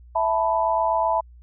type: chord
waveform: sine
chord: E suspended fourth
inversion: none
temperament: equal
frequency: 659.3 / 880 / 987.8 Hz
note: E5 / A5 / B5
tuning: 0 / 0 / 0 cents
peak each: -23 dBFS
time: 0.15-1.21 s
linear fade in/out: 10 ms
effects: added 60 Hz sine -44 dBFS peak until 1.42 s